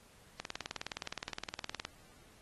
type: click train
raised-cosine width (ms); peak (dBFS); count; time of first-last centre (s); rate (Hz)
0.2; -21; 29; 0.4-1.851; 19.3
effects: pink hiss -62 dBFS RMS until 2.41 s + AAC 32 kbps